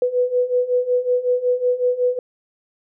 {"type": "beating tone pair", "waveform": "sine", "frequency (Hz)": [492.6, 498], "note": ["B4", "B4"], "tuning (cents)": [-5, 14], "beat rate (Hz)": 5.4, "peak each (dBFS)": [-21, -18], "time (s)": [0.02, 2.19], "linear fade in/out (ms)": 2, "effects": []}